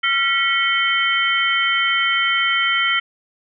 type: tone cluster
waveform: sine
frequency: 1369 / 1937 / 2199 / 3091 Hz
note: F6 / B6 / C#7 / G7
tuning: -35 / -34 / -14 / -25 cents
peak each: -21 dBFS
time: 0.03-3 s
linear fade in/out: 10 ms
effects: none